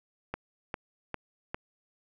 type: click train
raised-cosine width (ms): 0.5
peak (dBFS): -18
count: 4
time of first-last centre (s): 0.34-1.545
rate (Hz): 2.49
effects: none